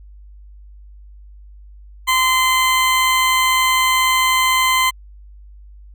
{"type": "tone with amplitude modulation", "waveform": "20% pulse", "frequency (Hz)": 1033, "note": "C6", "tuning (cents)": -22, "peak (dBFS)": -7, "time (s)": [2.07, 4.91], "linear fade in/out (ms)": 20, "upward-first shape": "sine", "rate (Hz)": 190, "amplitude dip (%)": 25, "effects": ["added 50 Hz sine -38 dBFS peak until 5.94 s"]}